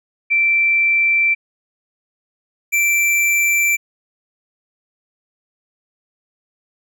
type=tone pair in turn; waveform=sine / square; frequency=2342 / 2342 Hz; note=D7 / D7; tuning=-5 / -5 cents; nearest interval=unison; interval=0 cents; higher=neither; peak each=-12 / -14 dBFS; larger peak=first; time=0.3-1.35 / 2.72-3.77 s; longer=neither; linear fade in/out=20 ms; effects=none